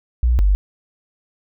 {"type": "tone pair in turn", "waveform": "sine", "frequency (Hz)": [60.2, 49.03], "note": ["B1", "G1"], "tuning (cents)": [-44, 1], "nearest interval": "major third", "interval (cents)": 355, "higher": "first", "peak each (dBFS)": [-12, -11], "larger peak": "second", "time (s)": [[0.23, 0.39], [0.39, 0.55]], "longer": "neither", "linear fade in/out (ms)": 0, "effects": []}